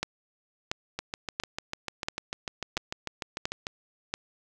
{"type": "two click trains", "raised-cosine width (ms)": 0.2, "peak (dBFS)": [-15, -11], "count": [19, 7], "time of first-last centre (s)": [[0.99, 3.669], [0.03, 4.14]], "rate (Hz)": [6.72, 1.46], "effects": []}